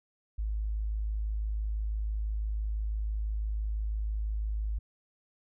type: tone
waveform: sine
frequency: 53 Hz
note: G#1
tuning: 36 cents sharp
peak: -29 dBFS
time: 0.38-4.79 s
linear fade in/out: 10 ms
effects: none